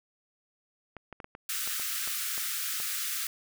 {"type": "clicks", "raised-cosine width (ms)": 0.5, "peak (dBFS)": -27, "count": 10, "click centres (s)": [0.967, 1.127, 1.202, 1.244, 1.351, 1.675, 1.797, 2.075, 2.379, 2.801]}
{"type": "high-pass noise", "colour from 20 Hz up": "white", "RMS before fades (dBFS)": -33, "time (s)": [1.49, 3.27], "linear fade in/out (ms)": 2, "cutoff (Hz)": 1200, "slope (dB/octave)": 96}
{"effects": []}